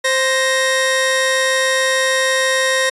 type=tone pair together; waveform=sawtooth; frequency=524 / 1867.3 Hz; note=C5 / A#6; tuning=+2 / +2 cents; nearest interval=octave + minor seventh; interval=2200 cents; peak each=-13 dBFS; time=0.04-2.9 s; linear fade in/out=10 ms; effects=resampled to 24000 Hz